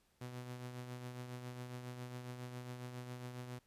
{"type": "tone with tremolo", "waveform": "sawtooth", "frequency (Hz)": 124.2, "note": "B2", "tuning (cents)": 10, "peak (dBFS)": -39, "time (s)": [0.21, 3.59], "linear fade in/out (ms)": 5, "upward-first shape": "triangle", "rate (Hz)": 7.3, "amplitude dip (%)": 50, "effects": ["pink hiss -75 dBFS RMS until 3.66 s", "resampled to 32000 Hz"]}